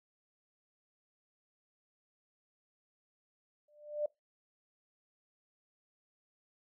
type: tone with exponential growth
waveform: sine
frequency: 595 Hz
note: D5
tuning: 22 cents sharp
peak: -28 dBFS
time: 3.68-4.06 s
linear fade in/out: 5 ms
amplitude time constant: 81 ms
effects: noise-tail reverb RT60 0.2 s tail -23 dB re dry